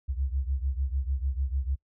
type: beating tone pair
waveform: sine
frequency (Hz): 65 / 71.7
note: C2 / D2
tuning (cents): -11 / -41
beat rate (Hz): 6.7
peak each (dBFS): -28 / -31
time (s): 0.08-1.76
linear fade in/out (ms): 20
effects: noise-tail reverb RT60 0.1 s tail -25 dB re dry